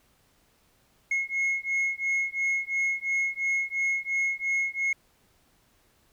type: beating tone pair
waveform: sine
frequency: 2166 / 2168.9 Hz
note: C#7 / C#7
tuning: -41 / -38 cents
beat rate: 2.9 Hz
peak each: -26 dBFS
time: 1.11-4.93 s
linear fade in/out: 5 ms
effects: tanh soft clip ceiling -22 dBFS + pink hiss -65 dBFS RMS until 6.12 s